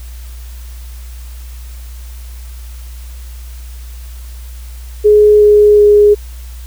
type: tone with pitch steps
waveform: sine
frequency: 420 / 417.3 / 414.7 Hz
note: G#4 / G#4 / G#4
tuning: +19 / +8 / -3 cents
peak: -3 dBFS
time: 5.04-6.15 s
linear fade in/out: 20 ms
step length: 370 ms
effects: added 60 Hz sine -26 dBFS peak until 6.66 s + white hiss -41 dBFS RMS until 6.66 s